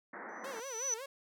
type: band-pass noise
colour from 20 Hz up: white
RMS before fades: -46 dBFS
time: 0.13-0.6 s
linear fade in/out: 5 ms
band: 190 to 2000 Hz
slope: 96 dB/octave
type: tone with exponential growth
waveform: sine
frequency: 5970 Hz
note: F#8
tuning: 15 cents sharp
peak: -29 dBFS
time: 0.29-0.94 s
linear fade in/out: 1 ms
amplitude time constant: 140 ms
type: tone with vibrato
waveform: sawtooth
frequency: 493.9 Hz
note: B4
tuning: in tune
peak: -38 dBFS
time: 0.44-1.06 s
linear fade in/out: 5 ms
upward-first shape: sine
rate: 5.4 Hz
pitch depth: 200 cents each way
effects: none